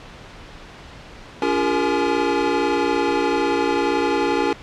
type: tone cluster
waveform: square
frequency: 284.8 / 346.4 / 404 / 464.3 / 843 Hz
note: C#4 / F4 / G#4 / A#4 / G#5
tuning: +47 / -14 / -48 / -7 / +26 cents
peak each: -25 dBFS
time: 1.42-4.53 s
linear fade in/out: 2 ms
effects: pink hiss -40 dBFS RMS until 4.62 s + low-pass 4000 Hz 12 dB/octave